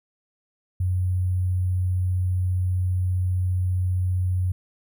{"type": "tone with sample-and-hold", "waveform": "sine", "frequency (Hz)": 91.5, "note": "F#2", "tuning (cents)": -19, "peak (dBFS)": -20, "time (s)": [0.8, 4.52], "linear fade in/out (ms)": 5, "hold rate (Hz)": 11025, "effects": []}